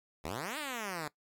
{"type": "exponential two-way sweep", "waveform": "5% pulse", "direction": "up then down", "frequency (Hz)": [69.3, 316, 144.1], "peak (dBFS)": -25, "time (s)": [0.24, 1.08], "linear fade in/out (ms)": 5, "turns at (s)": 0.58, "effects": ["noise-tail reverb RT60 0.1 s tail -19 dB re dry", "MP3 96 kbps"]}